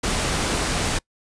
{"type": "noise", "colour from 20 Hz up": "pink", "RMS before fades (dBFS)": -23, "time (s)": [0.03, 0.99], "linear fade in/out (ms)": 10, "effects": ["noise-tail reverb RT60 0.1 s tail -25 dB re dry", "resampled to 22050 Hz"]}